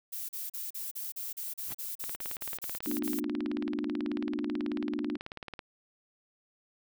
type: noise bursts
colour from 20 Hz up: violet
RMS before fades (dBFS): -38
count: 15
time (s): 0.12-3.202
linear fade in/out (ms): 10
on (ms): 170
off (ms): 38
type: noise with exponential growth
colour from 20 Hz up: pink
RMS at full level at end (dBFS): -39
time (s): 1.62-1.73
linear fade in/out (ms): 2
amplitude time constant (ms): 22
type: click train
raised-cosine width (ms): 0.3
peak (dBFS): -24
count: 66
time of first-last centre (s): 2.04-5.592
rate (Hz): 18.3
type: chord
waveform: sine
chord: B half-diminished seventh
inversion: third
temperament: just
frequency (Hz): 222.2 / 246.9 / 296.3 / 355.6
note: A3 / B3 / D4 / F4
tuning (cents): +17 / 0 / +15 / +31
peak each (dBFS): -39 / -37 / -33 / -39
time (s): 2.86-5.17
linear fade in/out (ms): 10
effects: none